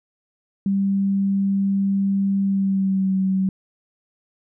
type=tone with pitch glide; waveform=sine; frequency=196.5 to 190.25 Hz; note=G3 to F#3; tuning=+4 to +48 cents; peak=-17 dBFS; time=0.66-3.49 s; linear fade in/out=2 ms; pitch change=-56 cents; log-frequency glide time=2.43-3.15 s; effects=none